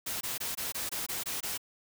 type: noise bursts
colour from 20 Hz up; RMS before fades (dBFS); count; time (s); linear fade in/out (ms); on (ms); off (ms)
white; -35; 9; 0.06-1.578; 10; 150; 21
effects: none